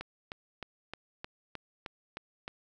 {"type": "click train", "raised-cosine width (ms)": 0.3, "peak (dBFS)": -23, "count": 9, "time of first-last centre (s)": [0.01, 2.479], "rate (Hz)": 3.24, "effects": []}